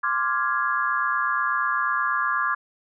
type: chord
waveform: sine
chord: D half-diminished seventh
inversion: third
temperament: equal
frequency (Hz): 1046.5 / 1174.7 / 1396.9 / 1661.2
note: C6 / D6 / F6 / Ab6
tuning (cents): 0 / 0 / 0 / 0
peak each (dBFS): -28 / -25 / -28 / -26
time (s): 0.03-2.55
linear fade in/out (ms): 10
effects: none